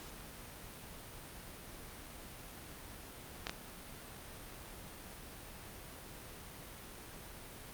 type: clicks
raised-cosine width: 0.2 ms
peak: -19 dBFS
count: 2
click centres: 3.469 / 3.495 s
effects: pink hiss -50 dBFS RMS until 7.73 s + Opus 48 kbps